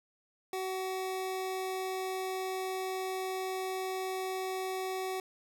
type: tone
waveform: 25% pulse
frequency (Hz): 376.4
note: F#4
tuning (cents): +30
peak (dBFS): -30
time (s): 0.53-5.2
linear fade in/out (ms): 2
effects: none